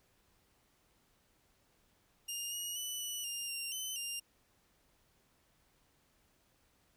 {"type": "tone with pitch steps", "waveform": "15% pulse", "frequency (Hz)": [2820, 2881, 2978, 2960, 2807, 2775, 3039, 2800], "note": ["F7", "F#7", "F#7", "F#7", "F7", "F7", "F#7", "F7"], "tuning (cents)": [16, -47, 11, 0, 8, -12, 46, 4], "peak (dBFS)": -31, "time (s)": [2.28, 4.2], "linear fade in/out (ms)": 10, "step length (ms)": 240, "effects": ["pink hiss -72 dBFS RMS until 6.96 s"]}